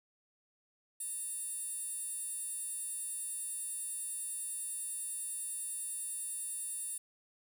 15% pulse tone with high-pass filter, 910 Hz, A#5, 42 cents flat, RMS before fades -40 dBFS, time 1-6.98 s, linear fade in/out 5 ms, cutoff 9900 Hz, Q 4.6, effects none

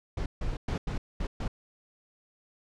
brown noise bursts at uneven times, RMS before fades -31 dBFS, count 6, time 0.17-0.26 / 0.41-0.57 / 0.68-0.78 / 0.87-0.98 / 1.2-1.27 / 1.4-1.48 s, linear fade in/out 5 ms, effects low-pass 6000 Hz 12 dB/octave

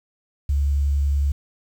sine tone with vibrato, 70.8 Hz, C#2, 37 cents sharp, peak -17 dBFS, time 0.49-1.32 s, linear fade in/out 5 ms, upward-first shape triangle, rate 11 Hz, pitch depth 11 cents each way, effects 8-bit

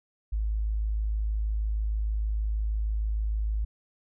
sine tone, 53.2 Hz, G#1, 42 cents sharp, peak -25 dBFS, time 0.32-3.65 s, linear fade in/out 10 ms, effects none

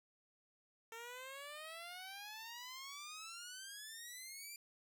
10% pulse exponential sweep, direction up, 450 to 2391 Hz, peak -40 dBFS, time 0.92-4.56 s, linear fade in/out 2 ms, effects none

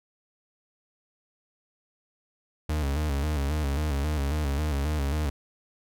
40% pulse tone with vibrato, 73 Hz, D2, 10 cents flat, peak -24 dBFS, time 2.69-5.3 s, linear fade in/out 5 ms, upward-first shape square, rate 3.7 Hz, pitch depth 79 cents each way, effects none

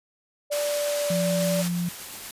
sine tone with pitch glide, 585 to 581.3 Hz, D5 to D5, -7 to -18 cents, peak -24 dBFS, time 0.5-1.63 s, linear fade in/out 20 ms, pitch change -11 cents, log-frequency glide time 0.76-1.25 s
white band-pass noise, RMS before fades -33 dBFS, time 0.51-1.69 s, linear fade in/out 20 ms, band 390 to 11000 Hz, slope 12 dB/octave
sine tone, 174.61 Hz, F3, in tune, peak -24 dBFS, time 1.1-1.89 s, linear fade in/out 5 ms
white noise with tremolo, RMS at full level -37 dBFS, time 1.4-2.31 s, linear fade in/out 2 ms, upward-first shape triangle, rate 8.4 Hz, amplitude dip 25%
effects resampled to 32000 Hz

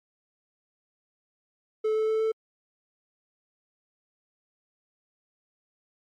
triangle tone with pitch steps, 434.3 / 436.8 / 439.3 / 441.9 Hz, A4 / A4 / A4 / A4, -23 / -13 / -3 / +7 cents, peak -21 dBFS, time 1.84-2.32 s, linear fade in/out 10 ms, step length 120 ms, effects AAC 64 kbps

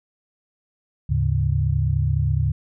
sine tone cluster, 76.7 / 106.3 / 140.6 Hz, D#2 / G#2 / C#3, -24 / +41 / +25 cents, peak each -22 dBFS, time 1.09-2.52 s, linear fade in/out 10 ms, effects none

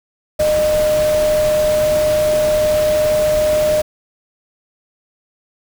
sine tone in noise, 610 Hz, D#5, 34 cents flat, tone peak -12 dBFS, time 0.39-3.82 s, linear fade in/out 10 ms, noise pink, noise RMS -25 dBFS, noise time 0.39-3.82 s, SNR +10 dB, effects none

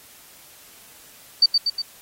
sine tone with echo, 4600 Hz, D8, 37 cents flat, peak -10 dBFS, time 1.42-1.46 s, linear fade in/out 5 ms, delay 120 ms, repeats 3, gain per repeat -4 dB, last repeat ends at 1.82 s, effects white hiss -48 dBFS RMS until 2.01 s + AAC 48 kbps

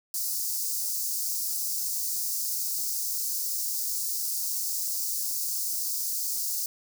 white high-pass noise, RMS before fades -30 dBFS, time 0.14-6.66 s, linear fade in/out 2 ms, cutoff 4700 Hz, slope 48 dB/octave, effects none

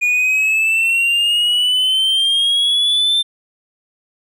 triangle exponential sweep, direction up, 2438 to 3583 Hz, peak -11 dBFS, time 0.01-3.23 s, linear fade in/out 20 ms, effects none

